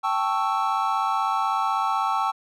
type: chord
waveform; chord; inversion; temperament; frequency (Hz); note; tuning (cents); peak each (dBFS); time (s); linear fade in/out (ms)
triangle; A dominant seventh; third; equal; 784 / 880 / 1108.7 / 1318.5; G5 / A5 / C#6 / E6; 0 / 0 / 0 / 0; -25; 0.03-2.32; 20
effects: none